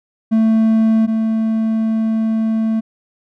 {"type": "tone pair in turn", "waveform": "triangle", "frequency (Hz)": [222, 222], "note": ["A3", "A3"], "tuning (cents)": [16, 16], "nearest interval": "unison", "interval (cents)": 0, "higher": "neither", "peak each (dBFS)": [-8, -12], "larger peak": "first", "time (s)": [[0.31, 1.07], [1.07, 2.81]], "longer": "second", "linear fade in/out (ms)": 20, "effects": []}